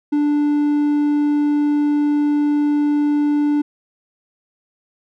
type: tone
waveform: triangle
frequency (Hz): 293.7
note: D4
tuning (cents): 0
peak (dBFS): -12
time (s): 0.12-3.62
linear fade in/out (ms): 10
effects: none